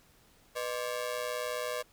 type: ring-modulated tone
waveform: sawtooth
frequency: 554.4 Hz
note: C#5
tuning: in tune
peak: -26 dBFS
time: 0.55-1.83 s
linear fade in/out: 20 ms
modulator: 59.5 Hz
effects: pink hiss -63 dBFS RMS until 1.92 s